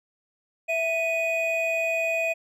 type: tone pair together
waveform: triangle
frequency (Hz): 659.3 / 2489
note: E5 / D#7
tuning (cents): 0 / 0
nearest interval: octave + major seventh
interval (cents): 2300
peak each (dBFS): -24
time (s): 0.68-2.34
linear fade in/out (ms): 20
effects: none